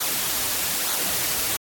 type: noise with flanger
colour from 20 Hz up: white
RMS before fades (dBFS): -24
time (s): 0-1.57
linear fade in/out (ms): 10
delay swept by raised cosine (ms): 0.38 to 5.88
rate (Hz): 1.1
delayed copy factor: -0.5
effects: AAC 64 kbps